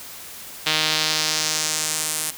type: tone with band-pass filter sweep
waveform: sawtooth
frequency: 155.56 Hz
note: D#3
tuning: in tune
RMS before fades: -23 dBFS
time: 0.66-2.31 s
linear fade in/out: 10 ms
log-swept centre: 3500 to 10000 Hz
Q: 1.7
effects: white hiss -38 dBFS RMS until 2.37 s